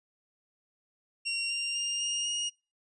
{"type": "tone with pitch steps", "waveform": "25% pulse", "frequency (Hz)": [2753, 2780, 2808, 2835, 2863], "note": ["F7", "F7", "F7", "F7", "F7"], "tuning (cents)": [-25, -9, 9, 25, 42], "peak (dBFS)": -26, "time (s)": [1.25, 2.5], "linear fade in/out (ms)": 20, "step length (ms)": 250, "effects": ["noise-tail reverb RT60 0.3 s tail -24 dB re dry", "resampled to 22050 Hz"]}